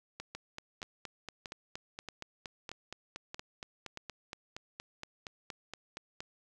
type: two click trains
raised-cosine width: 0.2 ms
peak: -24 / -24 dBFS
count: 7 / 26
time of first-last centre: 0.2-3.974 / 0.35-6.205 s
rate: 1.59 / 4.27 Hz
effects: none